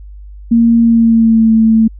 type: tone with pitch glide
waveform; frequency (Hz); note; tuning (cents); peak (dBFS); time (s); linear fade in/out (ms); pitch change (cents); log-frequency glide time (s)
sine; 231.8 to 222.7; A#3 to A3; -10 to +21; -5; 0.51-1.88; 10; -69; 0.81-1.51
effects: added 50 Hz sine -29 dBFS peak until 1.99 s